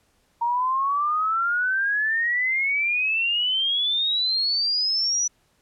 sine exponential sweep, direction up, 930 to 5950 Hz, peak -20 dBFS, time 0.41-5.28 s, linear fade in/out 10 ms, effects pink hiss -65 dBFS RMS until 5.61 s + low-pass 12000 Hz 12 dB/octave

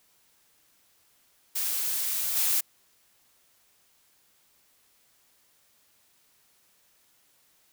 blue noise with level steps, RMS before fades -29 / -25 dBFS, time 1.55-2.61 s, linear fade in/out 10 ms, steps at 2.35 s, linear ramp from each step 20 ms, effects white hiss -65 dBFS RMS until 7.72 s

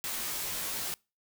white noise with comb filter, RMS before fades -35 dBFS, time 0.04-0.94 s, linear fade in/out 0 ms, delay 15 ms, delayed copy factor -0.85, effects noise-tail reverb RT60 0.3 s tail -26 dB re dry

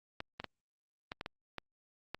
clicks, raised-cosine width 0.3 ms, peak -23 dBFS, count 8, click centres 0.204 / 0.4 / 0.443 / 1.119 / 1.211 / 1.261 / 1.583 / 2.146 s, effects Opus 48 kbps

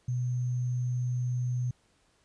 sine tone with sample-and-hold, 123.5 Hz, B2, in tune, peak -27 dBFS, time 0.08-1.71 s, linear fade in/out 5 ms, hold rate 6300 Hz, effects pink hiss -68 dBFS RMS until 2.24 s + resampled to 22050 Hz

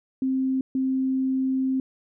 sine tone bursts at uneven times, 263 Hz, C4, 9 cents sharp, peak -21 dBFS, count 2, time 0.22-0.61 / 0.75-1.8 s, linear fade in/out 2 ms, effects none

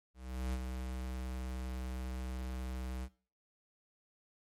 square tone with ADSR envelope, 63.6 Hz, C2, 48 cents flat, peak -34 dBFS, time 0.14-3.09 s, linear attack 390 ms, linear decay 49 ms, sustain -5 dB, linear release 57 ms, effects noise-tail reverb RT60 0.4 s tail -18 dB re dry + MP3 64 kbps

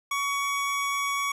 25% pulse tone, 1124 Hz, C#6, 24 cents sharp, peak -22 dBFS, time 0.11-1.32 s, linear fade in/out 5 ms, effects resampled to 32000 Hz + 10-bit

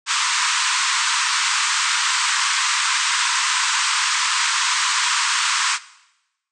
pink band-pass noise, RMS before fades -20 dBFS, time 0.06-5.79 s, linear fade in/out 50 ms, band 940 to 8600 Hz, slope 96 dB/octave, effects noise-tail reverb RT60 0.9 s tail -18 dB re dry

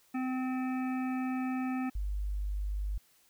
harmonic tone, 257.4 Hz, C4, 28 cents flat, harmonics 1 / 3 / 5 / 7 / 9 / 10, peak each -31 / -41 / -45 / -48 / -50 / -51 dBFS, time 0.14-1.9 s, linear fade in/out 10 ms
sine tone, 50.1 Hz, G1, 38 cents sharp, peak -31 dBFS, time 1.95-2.98 s, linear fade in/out 5 ms
effects white hiss -66 dBFS RMS until 3.29 s

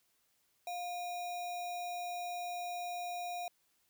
sine tone with sample-and-hold, 706 Hz, F5, 19 cents sharp, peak -37 dBFS, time 0.67-3.48 s, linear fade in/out 2 ms, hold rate 3150 Hz, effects white hiss -75 dBFS RMS until 3.89 s

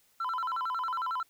sine tone with vibrato, 1166 Hz, D6, 13 cents flat, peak -27 dBFS, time 0.2-1.23 s, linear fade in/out 5 ms, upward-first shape square, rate 11 Hz, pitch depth 250 cents each way, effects tanh soft clip ceiling -29 dBFS + white hiss -67 dBFS RMS until 1.29 s

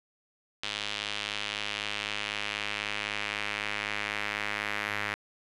sawtooth tone with band-pass filter sweep, 103.9 Hz, G#2, 1 cent sharp, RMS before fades -34 dBFS, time 0.63-5.14 s, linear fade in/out 0 ms, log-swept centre 3300 to 2000 Hz, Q 2.1, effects resampled to 24000 Hz + 9-bit

